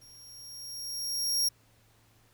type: tone with level ramp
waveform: sawtooth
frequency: 5588 Hz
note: F8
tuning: in tune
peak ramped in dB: -50 to -21 dBFS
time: 0.01-1.49 s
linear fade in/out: 10 ms
effects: added 111 Hz sine -65 dBFS peak until 2.33 s + pink hiss -65 dBFS RMS until 2.33 s